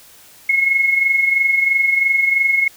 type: tone with amplitude modulation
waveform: sine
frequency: 2171 Hz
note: C#7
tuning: 37 cents flat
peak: -10 dBFS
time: 0.49-2.68 s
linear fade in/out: 5 ms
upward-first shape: sine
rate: 23 Hz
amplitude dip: 55%
effects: white hiss -45 dBFS RMS until 2.76 s